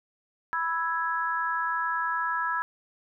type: chord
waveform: sine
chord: E major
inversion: second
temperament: equal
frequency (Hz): 987.8 / 1318.5 / 1661.2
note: B5 / E6 / G#6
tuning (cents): 0 / 0 / 0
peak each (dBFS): -30 / -30 / -30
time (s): 0.53-2.62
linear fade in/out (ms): 0
effects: none